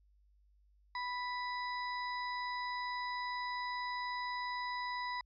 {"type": "harmonic tone with a mistuned harmonic", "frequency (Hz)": 987.8, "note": "B5", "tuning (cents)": 0, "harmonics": [1, 2, 4, 5], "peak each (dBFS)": [-38, -42, -50, -50], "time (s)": [0.95, 5.21], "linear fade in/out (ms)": 2, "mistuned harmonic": 5, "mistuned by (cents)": 20, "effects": ["added 50 Hz sine -65 dBFS peak until 5.25 s"]}